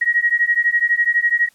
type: beating tone pair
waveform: sine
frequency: 1891 / 1903 Hz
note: A#6 / A#6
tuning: +24 / +35 cents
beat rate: 12 Hz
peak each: -17 dBFS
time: 0.01-1.49 s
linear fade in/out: 10 ms
effects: white hiss -56 dBFS RMS until 1.54 s + low-pass 12000 Hz 12 dB/octave